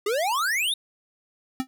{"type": "exponential sweep", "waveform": "square", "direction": "up", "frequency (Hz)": [392, 3791], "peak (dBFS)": -23, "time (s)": [0.06, 0.74], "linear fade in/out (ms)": 5}
{"type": "tone with exponential decay", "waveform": "square", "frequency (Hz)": 261.3, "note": "C4", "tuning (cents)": -2, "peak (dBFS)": -20, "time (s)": [1.6, 1.67], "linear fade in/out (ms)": 0, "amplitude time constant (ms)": 15}
{"effects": []}